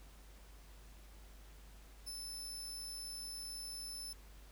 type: tone with ADSR envelope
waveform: 25% pulse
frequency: 5274 Hz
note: E8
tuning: in tune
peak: -37 dBFS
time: 2.06-4.13 s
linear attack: 20 ms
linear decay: 32 ms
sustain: -2 dB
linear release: 4 ms
effects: added 50 Hz sine -55 dBFS peak until 4.51 s + pink hiss -63 dBFS RMS until 4.51 s